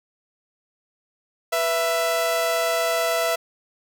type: tone pair together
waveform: sawtooth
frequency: 491.1 / 664.5 Hz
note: B4 / E5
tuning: -10 / +14 cents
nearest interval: perfect fourth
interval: 524 cents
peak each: -24 / -17 dBFS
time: 1.52-3.36 s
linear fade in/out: 10 ms
effects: none